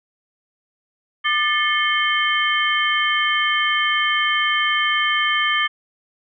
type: tone cluster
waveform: sine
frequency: 1200 / 1757 / 2160 / 3108 Hz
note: D6 / A6 / C#7 / G7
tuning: +37 / -3 / -45 / -16 cents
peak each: -22 dBFS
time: 1.24-5.68 s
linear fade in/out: 20 ms
effects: none